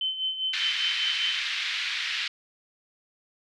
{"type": "tone with tremolo", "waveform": "sine", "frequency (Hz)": 3066, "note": "G7", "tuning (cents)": -39, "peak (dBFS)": -24, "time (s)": [0.01, 1.39], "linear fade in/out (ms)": 2, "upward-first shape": "sine", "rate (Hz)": 5, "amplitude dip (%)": 65}
{"type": "band-pass noise", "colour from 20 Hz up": "pink", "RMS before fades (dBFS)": -30, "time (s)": [0.53, 2.28], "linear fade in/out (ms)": 5, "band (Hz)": [1900, 4100], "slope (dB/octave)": 24}
{"effects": []}